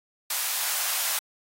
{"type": "high-pass noise", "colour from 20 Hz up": "white", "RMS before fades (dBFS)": -27, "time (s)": [0.3, 1.19], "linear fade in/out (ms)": 5, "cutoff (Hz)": 670, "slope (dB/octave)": 24, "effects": ["AAC 48 kbps"]}